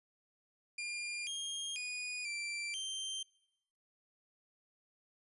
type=tone with pitch steps; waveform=sawtooth; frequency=2404 / 3230 / 2465 / 2350 / 3140 Hz; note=D7 / G#7 / D#7 / D7 / G7; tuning=+40 / -49 / -17 / +1 / +2 cents; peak=-35 dBFS; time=0.78-3.23 s; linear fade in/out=5 ms; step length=490 ms; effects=noise-tail reverb RT60 0.9 s tail -24 dB re dry + resampled to 24000 Hz